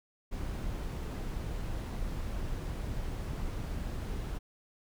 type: noise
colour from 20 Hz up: brown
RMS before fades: -36 dBFS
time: 0.31-4.39 s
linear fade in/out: 20 ms
effects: none